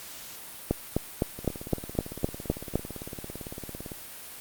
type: two click trains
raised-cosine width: 2 ms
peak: -24 / -10 dBFS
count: 46 / 9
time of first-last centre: 1.39-3.918 / 0.71-2.756 s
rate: 17.8 / 3.91 Hz
effects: white hiss -43 dBFS RMS until 4.4 s + Opus 48 kbps